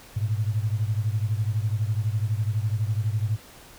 sine beating tone pair, 103.83 / 115.83 Hz, G#2 / A#2, 0 / -11 cents, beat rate 12 Hz, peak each -24 / -27 dBFS, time 0.16-3.37 s, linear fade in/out 10 ms, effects pink hiss -48 dBFS RMS until 3.78 s

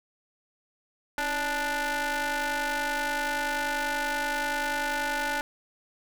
sawtooth ring-modulated tone, 298.8 Hz, D4, 30 cents sharp, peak -20 dBFS, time 1.18-5.41 s, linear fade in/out 0 ms, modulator 1170 Hz, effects none

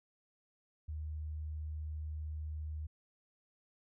sine tone, 76.9 Hz, D#2, 20 cents flat, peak -38 dBFS, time 0.88-2.87 s, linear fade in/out 10 ms, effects none

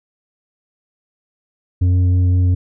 triangle tone with tanh clipping, 90.5 Hz, F#2, 38 cents flat, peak -12 dBFS, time 1.81-2.55 s, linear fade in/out 10 ms, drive 10 dB, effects none

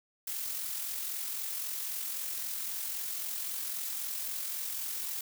blue noise with amplitude modulation, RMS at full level -35 dBFS, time 0.27-5.21 s, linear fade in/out 5 ms, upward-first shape sine, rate 43.8 Hz, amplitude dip 35%, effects none

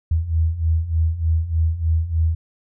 sine beating tone pair, 79.1 / 82.4 Hz, D#2 / E2, +29 / 0 cents, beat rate 3.3 Hz, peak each -22 / -18 dBFS, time 0.11-2.35 s, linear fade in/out 5 ms, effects none

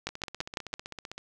two click trains, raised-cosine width 0.2 ms, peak -22 / -13 dBFS, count 18 / 5, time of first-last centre 0.09-1.18 / 0.07-0.739 s, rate 15.6 / 5.98 Hz, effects none

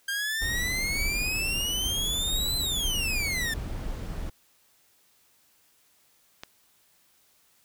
sawtooth exponential two-way sweep, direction up then down, 1592 to 4083 to 1758 Hz, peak -24 dBFS, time 0.08-3.54 s, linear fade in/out 5 ms, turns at 2.57 s
brown noise, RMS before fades -33 dBFS, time 0.41-4.3 s, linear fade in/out 10 ms
click, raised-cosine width 0.2 ms, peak -20 dBFS, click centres 6.435 s
effects white hiss -64 dBFS RMS until 7.64 s

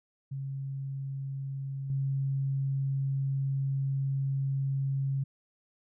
sine tone with level steps, 136.4 Hz, C#3, 28 cents flat, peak -33 / -27 dBFS, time 0.31-5.24 s, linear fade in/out 10 ms, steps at 1.9 s, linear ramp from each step 2 ms, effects none

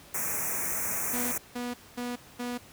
white band-stop noise, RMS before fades -31 dBFS, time 0.14-1.38 s, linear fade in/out 5 ms, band 2500 to 5700 Hz, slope 96 dB/octave
sawtooth tone bursts, 243.9 Hz, B3, 21 cents flat, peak -28 dBFS, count 4, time 1.13-2.58 s, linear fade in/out 10 ms, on 190 ms, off 230 ms
effects pink hiss -52 dBFS RMS until 2.72 s + high-pass 60 Hz 12 dB/octave

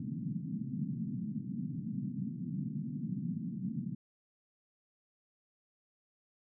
white band-pass noise, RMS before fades -38 dBFS, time 0-3.95 s, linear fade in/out 5 ms, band 130 to 240 Hz, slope 48 dB/octave, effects none

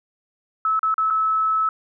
sine tone with dropouts, 1300 Hz, E6, 24 cents flat, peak -17 dBFS, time 0.65-1.69 s, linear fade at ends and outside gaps 2 ms, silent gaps 0.793-0.83 / 0.942-0.98 / 1.102-1.106 s, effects none

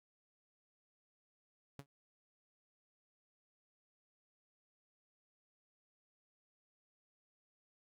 sawtooth tone with exponential decay, 140 Hz, C#3, 18 cents sharp, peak -40 dBFS, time 1.79-1.86 s, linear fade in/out 0 ms, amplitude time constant 15 ms, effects MP3 96 kbps

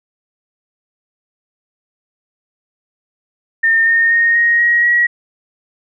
sine tone with pitch steps, 1816 / 1835 / 1854.2 / 1873.5 / 1893.1 / 1912.9 Hz, A#6 / A#6 / A#6 / A#6 / A#6 / A#6, -46 / -28 / -10 / +8 / +26 / +44 cents, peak -9 dBFS, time 3.63-5.07 s, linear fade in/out 10 ms, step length 240 ms, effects none

